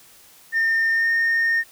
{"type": "tone with pitch glide", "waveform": "sine", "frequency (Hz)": [1814, 1833], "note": ["A#6", "A#6"], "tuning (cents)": [-48, -30], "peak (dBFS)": -15, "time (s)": [0.52, 1.64], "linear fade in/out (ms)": 50, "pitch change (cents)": 18, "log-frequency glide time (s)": [0.91, 1.09], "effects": ["tanh soft clip ceiling -15 dBFS", "white hiss -50 dBFS RMS until 1.71 s"]}